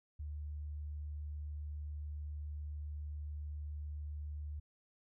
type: tone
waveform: sine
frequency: 74.4 Hz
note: D2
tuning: 23 cents sharp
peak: -40 dBFS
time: 0.19-4.6 s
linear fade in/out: 10 ms
effects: none